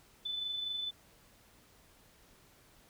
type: tone with amplitude modulation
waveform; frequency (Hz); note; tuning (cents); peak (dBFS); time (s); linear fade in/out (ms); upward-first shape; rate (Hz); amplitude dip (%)
sine; 3504; A7; -8; -33; 0.25-0.91; 10; sine; 24.3; 40
effects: pink hiss -63 dBFS RMS until 2.89 s